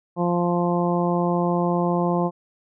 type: harmonic tone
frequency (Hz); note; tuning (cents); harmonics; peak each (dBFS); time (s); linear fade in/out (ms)
174.61; F3; 0; 1 / 2 / 3 / 4 / 5 / 6; -22 / -25 / -27 / -28 / -29 / -30; 0.16-2.31; 50
effects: none